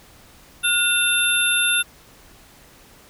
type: tone cluster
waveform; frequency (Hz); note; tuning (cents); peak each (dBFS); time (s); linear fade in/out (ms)
sine; 1433 / 2709 / 3591 / 11090; F6 / E7 / A7 / F9; +44 / +47 / +35 / -13; -22; 0.63-1.83; 20
effects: pink hiss -49 dBFS RMS until 3.09 s